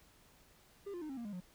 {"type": "tone with pitch steps", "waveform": "triangle", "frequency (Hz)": [400, 350.2, 306.7, 268.5, 235.1, 205.9, 180.25], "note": ["G4", "F4", "D#4", "C4", "A#3", "G#3", "F#3"], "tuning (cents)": [35, 5, -25, 45, 15, -15, -45], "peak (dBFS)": -39, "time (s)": [0.86, 1.406], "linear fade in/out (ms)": 10, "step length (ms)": 78, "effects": ["pink hiss -65 dBFS RMS until 1.54 s"]}